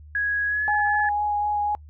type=tone with pitch glide; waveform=sine; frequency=1661.2 to 1714.8 Hz; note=G#6 to A6; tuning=0 to -45 cents; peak=-21 dBFS; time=0.15-1.09 s; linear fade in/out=2 ms; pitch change=+55 cents; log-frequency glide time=0.47-0.67 s
type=tone with vibrato; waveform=sine; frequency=830.6 Hz; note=G#5; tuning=in tune; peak=-21 dBFS; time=0.68-1.75 s; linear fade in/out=0 ms; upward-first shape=sine; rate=4 Hz; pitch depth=11 cents each way
effects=noise-tail reverb RT60 0.1 s tail -26 dB re dry + added 75 Hz sine -42 dBFS peak until 1.89 s